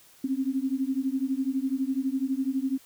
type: beating tone pair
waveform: sine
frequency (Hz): 260.5 / 272.5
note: C4 / C#4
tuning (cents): -7 / -29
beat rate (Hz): 12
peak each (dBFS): -28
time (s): 0.24-2.78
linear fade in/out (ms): 5
effects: white hiss -56 dBFS RMS until 2.85 s